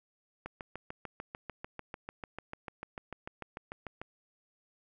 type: click train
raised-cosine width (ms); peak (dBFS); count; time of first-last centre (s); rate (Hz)
0.5; -25; 25; 0.46-4.016; 6.75
effects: none